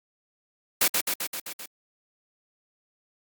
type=noise with echo; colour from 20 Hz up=white; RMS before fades=-21 dBFS; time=0.81-0.88 s; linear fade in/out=5 ms; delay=130 ms; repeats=6; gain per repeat=-3 dB; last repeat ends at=1.66 s; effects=high-pass 200 Hz 12 dB/octave + Opus 48 kbps